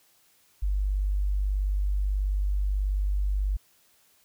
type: tone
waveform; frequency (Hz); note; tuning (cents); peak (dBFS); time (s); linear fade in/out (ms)
sine; 49.22; G1; +8; -23; 0.62-3.57; 10
effects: white hiss -63 dBFS RMS until 4.24 s